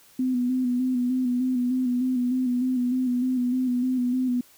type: tone with vibrato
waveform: sine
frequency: 251.3 Hz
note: B3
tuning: 30 cents sharp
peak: -21 dBFS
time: 0.19-4.41 s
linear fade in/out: 5 ms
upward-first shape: square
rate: 3.3 Hz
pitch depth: 35 cents each way
effects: white hiss -55 dBFS RMS until 4.57 s